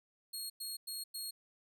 20% pulse tone bursts, 4290 Hz, C8, 42 cents sharp, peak -34 dBFS, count 4, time 0.33-1.31 s, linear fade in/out 10 ms, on 170 ms, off 100 ms, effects none

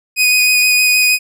sawtooth tone with vibrato, 2489 Hz, D#7, in tune, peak -6 dBFS, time 0.16-1.19 s, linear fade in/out 50 ms, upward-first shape square, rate 6.4 Hz, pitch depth 9 cents each way, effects none

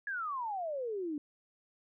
sine exponential sweep, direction down, 1700 to 284.7 Hz, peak -34 dBFS, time 0.07-1.18 s, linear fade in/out 2 ms, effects none

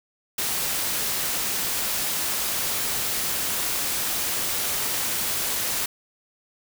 white noise, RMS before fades -26 dBFS, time 0.38-5.86 s, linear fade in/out 5 ms, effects none

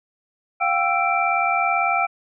sine tone cluster, 704 / 782 / 1329 / 2345 Hz, F5 / G5 / E6 / D7, +14 / -4 / +14 / -3 cents, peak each -23 dBFS, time 0.6-2.07 s, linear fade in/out 20 ms, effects none

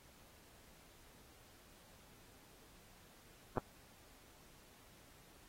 clicks, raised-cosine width 1 ms, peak -21 dBFS, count 2, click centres 3.573 / 3.581 s, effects pink hiss -64 dBFS RMS until 5.48 s + AAC 48 kbps

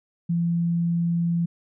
sine tone, 170 Hz, F3, 46 cents flat, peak -20 dBFS, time 0.29-1.46 s, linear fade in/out 10 ms, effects none

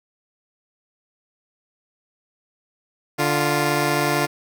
10% pulse tone pair together, 146.83 / 349.2 Hz, D3 / F4, 0 / 0 cents, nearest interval octave + minor third, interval 1500 cents, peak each -13 dBFS, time 3.18-4.27 s, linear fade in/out 20 ms, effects none

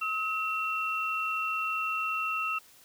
sine tone pair together, 1282.7 / 2718 Hz, E6 / F7, -48 / -48 cents, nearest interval octave + minor second, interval 1300 cents, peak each -31 / -31 dBFS, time 0.01-2.59 s, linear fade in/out 10 ms, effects white hiss -57 dBFS RMS until 2.84 s

